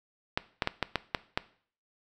clicks, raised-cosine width 0.3 ms, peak -10 dBFS, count 7, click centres 0.375 / 0.622 / 0.674 / 0.827 / 0.957 / 1.148 / 1.375 s, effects noise-tail reverb RT60 0.5 s tail -18 dB re dry

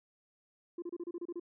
sine tone bursts, 346.2 Hz, F4, 15 cents flat, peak -35 dBFS, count 9, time 0.78-1.398 s, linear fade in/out 5 ms, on 42 ms, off 30 ms, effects tanh soft clip ceiling -35 dBFS

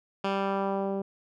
10% pulse tone with low-pass filter sweep, 196 Hz, G3, in tune, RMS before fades -29 dBFS, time 0.24-1.02 s, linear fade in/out 5 ms, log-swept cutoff 3400 to 430 Hz, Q 0.94, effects none

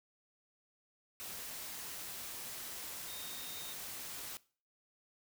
sine tone in noise, 3698 Hz, A#7, 15 cents flat, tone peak -50 dBFS, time 3.08-3.73 s, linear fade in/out 0 ms, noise white, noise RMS -45 dBFS, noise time 1.2-4.37 s, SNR -8 dB, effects noise-tail reverb RT60 0.4 s tail -20 dB re dry

